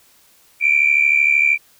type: tone pair together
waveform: sine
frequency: 2317 / 2390 Hz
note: D7 / D7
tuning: -24 / +30 cents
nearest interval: minor second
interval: 54 cents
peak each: -14 dBFS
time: 0.6-1.58 s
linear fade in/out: 50 ms
effects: tanh soft clip ceiling -4 dBFS + white hiss -53 dBFS RMS until 1.79 s